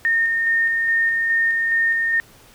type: tone with tremolo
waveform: sine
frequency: 1830 Hz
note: A#6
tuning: 32 cents flat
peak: -15 dBFS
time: 0.05-2.2 s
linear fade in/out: 0 ms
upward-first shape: square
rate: 2.4 Hz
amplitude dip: 25%
effects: pink hiss -49 dBFS RMS until 2.54 s